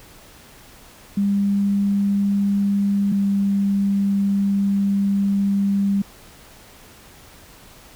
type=tone pair in turn; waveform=sine; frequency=200.3 / 198.8 Hz; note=G3 / G3; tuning=+38 / +25 cents; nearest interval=unison; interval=13 cents; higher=first; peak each=-16 dBFS; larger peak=neither; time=1.17-3.12 / 3.12-6.02 s; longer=second; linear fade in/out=5 ms; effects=pink hiss -46 dBFS RMS until 7.95 s